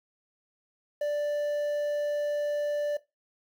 triangle tone with quantisation, 587.3 Hz, D5, in tune, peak -24 dBFS, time 1.01-2.97 s, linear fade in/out 5 ms, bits 9, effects noise-tail reverb RT60 0.2 s tail -17 dB re dry

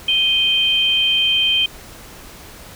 sine tone pair together, 2489 / 3136 Hz, D#7 / G7, 0 / 0 cents, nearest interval major third, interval 400 cents, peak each -21 / -14 dBFS, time 0.08-1.66 s, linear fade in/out 5 ms, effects pink hiss -39 dBFS RMS until 2.75 s

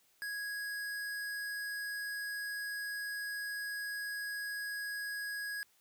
square tone, 1659 Hz, G#6, 2 cents flat, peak -38 dBFS, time 0.22-5.63 s, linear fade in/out 0 ms, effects white hiss -70 dBFS RMS until 5.8 s

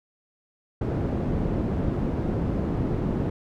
white low-pass noise, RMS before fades -26 dBFS, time 0.81-3.3 s, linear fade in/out 5 ms, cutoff 280 Hz, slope 12 dB/octave, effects none

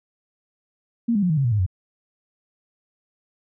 sine tone with pitch steps, 233.1 / 204.1 / 178.71 / 156.48 / 137.01 / 119.97 / 105.04 / 91.97 Hz, A#3 / G#3 / F3 / D#3 / C#3 / B2 / G#2 / F#2, 0 / -30 / +40 / +10 / -20 / -50 / +20 / -10 cents, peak -17 dBFS, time 1.08-1.664 s, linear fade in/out 10 ms, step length 73 ms, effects none

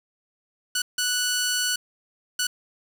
10% pulse tone bursts at uneven times, 1480 Hz, F#6, in tune, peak -14 dBFS, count 3, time 0.75-0.82 / 0.98-1.76 / 2.39-2.47 s, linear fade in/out 5 ms, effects 7-bit

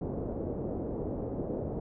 white low-pass noise, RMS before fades -35 dBFS, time 0.01-1.8 s, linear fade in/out 5 ms, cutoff 520 Hz, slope 24 dB/octave, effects none

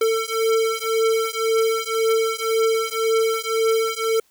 square beating tone pair, 446.9 / 448.8 Hz, A4 / A4, +27 / +34 cents, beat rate 1.9 Hz, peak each -22 dBFS, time 0.01-4.2 s, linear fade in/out 5 ms, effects white hiss -61 dBFS RMS until 4.3 s

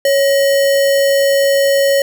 sine tone with sample-and-hold, 554.4 Hz, C#5, in tune, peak -9 dBFS, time 0.05-2.02 s, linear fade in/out 2 ms, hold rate 2450 Hz, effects none

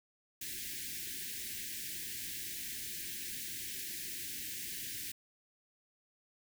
white band-stop noise, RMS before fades -42 dBFS, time 0.41-5.12 s, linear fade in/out 5 ms, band 400 to 1600 Hz, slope 96 dB/octave, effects none

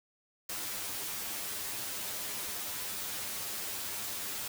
white noise with comb filter, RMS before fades -38 dBFS, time 0.49-4.48 s, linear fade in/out 5 ms, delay 9.9 ms, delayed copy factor +0.95, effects none

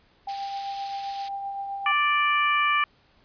sine tone with tremolo, 793 Hz, G5, 20 cents sharp, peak -28 dBFS, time 0.27-1.92 s, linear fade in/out 5 ms, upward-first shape triangle, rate 7.7 Hz, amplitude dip 35%
white high-pass noise, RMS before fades -36 dBFS, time 0.28-1.29 s, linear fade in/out 10 ms, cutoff 2500 Hz, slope 12 dB/octave
harmonic tone, 587.3 Hz, D5, in tune, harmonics 2 / 3 / 4 / 5, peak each -22 / -28 / -25 / -32 dBFS, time 1.86-2.84 s, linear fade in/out 2 ms
effects pink hiss -61 dBFS RMS until 3.24 s + resampled to 11025 Hz

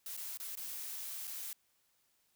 blue noise with dropouts, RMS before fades -43 dBFS, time 0.06-1.53 s, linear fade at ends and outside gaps 2 ms, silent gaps 0.167-0.174 / 0.373-0.399 / 0.554-0.572 / 1.272-1.276 s, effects white hiss -75 dBFS RMS until 2.35 s

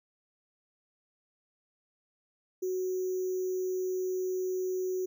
sine tone with sample-and-hold, 370 Hz, F#4, in tune, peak -29 dBFS, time 2.62-5.06 s, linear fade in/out 10 ms, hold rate 6300 Hz, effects none

